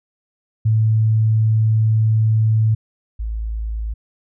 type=tone pair in turn; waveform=sine; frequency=110 / 54.68 Hz; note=A2 / A1; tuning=0 / -10 cents; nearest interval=octave; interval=1210 cents; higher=first; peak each=-12 / -21 dBFS; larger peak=first; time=0.65-2.75 / 3.19-3.94 s; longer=first; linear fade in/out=10 ms; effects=none